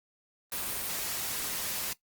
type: noise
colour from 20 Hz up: white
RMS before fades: -34 dBFS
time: 0.52-1.93 s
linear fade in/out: 2 ms
effects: noise-tail reverb RT60 0.1 s tail -17 dB re dry + Opus 32 kbps